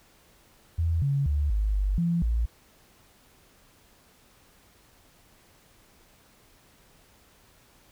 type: tone with pitch steps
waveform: sine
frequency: 83 / 139.7 / 72.9 / 51.9 / 49.02 / 170.2 / 57.1 Hz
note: E2 / C#3 / D2 / G#1 / G1 / F3 / A#1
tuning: +12 / +14 / -12 / 0 / +1 / -44 / -35 cents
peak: -22 dBFS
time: 0.78-2.46 s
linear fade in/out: 10 ms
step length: 240 ms
effects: pink hiss -59 dBFS RMS until 7.91 s